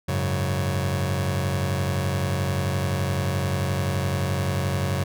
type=chord; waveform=sawtooth; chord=F# suspended second; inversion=none; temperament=just; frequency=92.5 / 104.06 / 138.75 Hz; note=F#2 / G#2 / C#3; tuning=0 / +4 / +2 cents; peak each=-21 / -27 / -22 dBFS; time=0.08-5.04 s; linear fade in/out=10 ms; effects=none